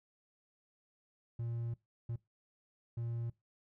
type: tone bursts at uneven times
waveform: triangle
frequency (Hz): 117.1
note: A#2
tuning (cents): +8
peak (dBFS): -34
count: 3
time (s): 1.39-1.74 / 2.09-2.16 / 2.97-3.3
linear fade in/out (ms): 5
effects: noise-tail reverb RT60 0.2 s tail -21 dB re dry